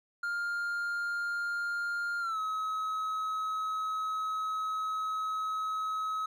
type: tone with pitch glide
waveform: triangle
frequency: 1404 to 1280.1 Hz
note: F6 to D#6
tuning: +9 to +49 cents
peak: -29 dBFS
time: 0.23-6.26 s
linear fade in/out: 5 ms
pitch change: -160 cents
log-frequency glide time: 2.2-2.39 s
effects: none